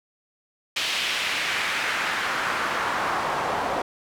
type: noise with band-pass filter sweep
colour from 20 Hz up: pink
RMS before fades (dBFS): -26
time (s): 0.76-3.82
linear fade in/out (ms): 5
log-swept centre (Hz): 3100 to 770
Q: 1.5
effects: none